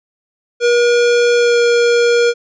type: tone with pitch glide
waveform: square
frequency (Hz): 478.8 to 474.7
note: A#4 to A#4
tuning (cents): +46 to +31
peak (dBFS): -10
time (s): 0.6-2.34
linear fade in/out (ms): 50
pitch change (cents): -15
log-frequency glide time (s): 1.36-1.59
effects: resampled to 16000 Hz